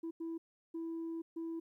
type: tone bursts at uneven times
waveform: sine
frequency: 329.6 Hz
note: E4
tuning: in tune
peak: -36 dBFS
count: 4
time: 0.03-0.11 / 0.2-0.38 / 0.74-1.22 / 1.36-1.6 s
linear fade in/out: 10 ms
effects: tanh soft clip ceiling -36 dBFS + 13-bit